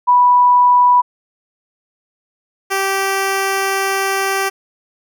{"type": "tone pair in turn", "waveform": ["sine", "10% pulse"], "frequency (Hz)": [984, 389.1], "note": ["B5", "G4"], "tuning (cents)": [-7, -13], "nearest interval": "octave + major third", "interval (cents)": 1606, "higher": "first", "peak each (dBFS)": -7, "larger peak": "neither", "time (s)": [[0.07, 1.02], [2.7, 4.5]], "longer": "second", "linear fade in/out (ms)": 20, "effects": []}